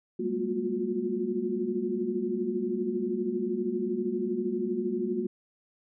sine tone cluster, 191.7 / 206.9 / 234.3 / 350 / 362.6 Hz, G3 / G#3 / A#3 / F4 / F#4, -38 / -6 / +9 / +4 / -35 cents, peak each -39 / -35 / -33 / -37 / -30 dBFS, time 0.19-5.27 s, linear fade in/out 10 ms, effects none

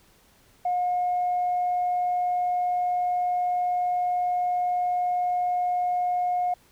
sine tone, 718 Hz, F5, 48 cents sharp, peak -21 dBFS, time 0.65-6.54 s, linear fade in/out 5 ms, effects tanh soft clip ceiling -18 dBFS + pink hiss -59 dBFS RMS until 6.71 s

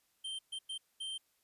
square tone bursts at uneven times, 3136 Hz, G7, in tune, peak -39 dBFS, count 4, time 0.24-0.39 / 0.52-0.59 / 0.69-0.78 / 1-1.18 s, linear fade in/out 10 ms, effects white hiss -75 dBFS RMS until 1.43 s + resampled to 32000 Hz

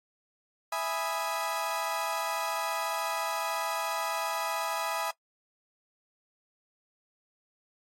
35% pulse chord, E major seventh, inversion none, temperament equal, 659.3 / 830.6 / 987.8 / 1244.5 Hz, E5 / G#5 / B5 / D#6, 0 / 0 / 0 / 0 cents, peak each -34 dBFS, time 0.72-5.11 s, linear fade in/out 5 ms, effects noise-tail reverb RT60 0.1 s tail -22 dB re dry + AAC 48 kbps

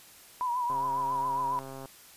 sine tone with vibrato, 979 Hz, B5, 15 cents flat, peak -27 dBFS, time 0.41-1.59 s, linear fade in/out 0 ms, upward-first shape triangle, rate 7.3 Hz, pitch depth 73 cents each way
click train, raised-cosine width 1 ms, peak -29 dBFS, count 156, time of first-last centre 0.7-1.857 s, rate 134 Hz
effects white hiss -53 dBFS RMS until 2.16 s + resampled to 32000 Hz

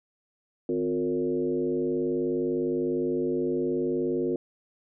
sine tone with frequency modulation, 358.8 Hz, F4, 47 cents sharp, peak -24 dBFS, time 0.69-4.36 s, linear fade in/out 2 ms, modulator 99.5 Hz, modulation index 1.2, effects none

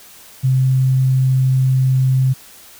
sine tone, 130.81 Hz, C3, in tune, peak -11 dBFS, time 0.43-2.34 s, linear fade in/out 20 ms, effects white hiss -42 dBFS RMS until 2.79 s

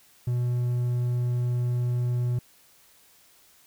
triangle tone, 122.3 Hz, B2, 16 cents flat, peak -21 dBFS, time 0.27-2.39 s, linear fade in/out 5 ms, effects white hiss -58 dBFS RMS until 3.66 s

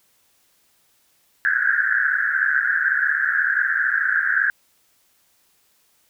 white band-pass noise, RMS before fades -20 dBFS, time 1.45-4.5 s, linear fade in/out 0 ms, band 1500 to 1700 Hz, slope 96 dB/octave, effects white hiss -62 dBFS RMS until 6.09 s

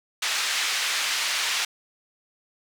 pink band-pass noise, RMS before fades -26 dBFS, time 0.22-1.65 s, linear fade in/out 5 ms, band 1800 to 6300 Hz, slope 12 dB/octave, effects none

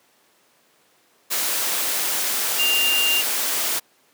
sine tone in noise, 2794 Hz, F7, in tune, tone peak -18 dBFS, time 2.58-3.22 s, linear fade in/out 20 ms, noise white, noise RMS -23 dBFS, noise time 1.3-3.8 s, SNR +2 dB, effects pink hiss -59 dBFS RMS until 4.13 s + high-pass 300 Hz 12 dB/octave

